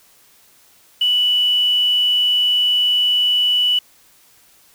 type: tone with quantisation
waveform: sine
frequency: 2960 Hz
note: F#7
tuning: in tune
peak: -13 dBFS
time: 1.01-3.79 s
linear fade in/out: 5 ms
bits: 6
effects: white hiss -52 dBFS RMS until 4.74 s